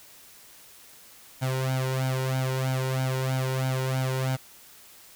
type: tone with flanger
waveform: sawtooth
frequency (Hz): 130.81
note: C3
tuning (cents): 0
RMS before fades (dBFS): -27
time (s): 1.41-4.37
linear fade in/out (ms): 20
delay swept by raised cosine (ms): 1.3 to 2.13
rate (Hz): 3.1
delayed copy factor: +0.85
effects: white hiss -51 dBFS RMS until 5.15 s